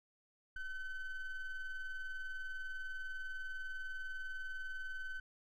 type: ring-modulated tone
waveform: triangle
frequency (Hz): 766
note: G5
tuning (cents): -40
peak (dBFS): -35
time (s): 0.56-5.2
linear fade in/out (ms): 5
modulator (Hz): 756
effects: none